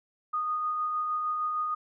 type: tone with tremolo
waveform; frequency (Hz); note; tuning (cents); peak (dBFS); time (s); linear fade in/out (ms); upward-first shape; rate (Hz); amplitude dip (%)
sine; 1235; D#6; -13; -26; 0.33-1.75; 10; sine; 6.5; 25
effects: none